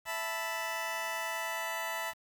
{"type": "chord", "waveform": "20% pulse", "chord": "E suspended fourth", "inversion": "none", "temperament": "just", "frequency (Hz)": [659.3, 879, 988.9], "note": ["E5", "A5", "B5"], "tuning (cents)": [0, -2, 2], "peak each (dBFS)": -34, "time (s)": [0.05, 2.14], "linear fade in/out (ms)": 50, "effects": ["9-bit"]}